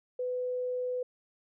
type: tone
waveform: sine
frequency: 500 Hz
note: B4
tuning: 21 cents sharp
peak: -30 dBFS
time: 0.19-1.03 s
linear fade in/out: 5 ms
effects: none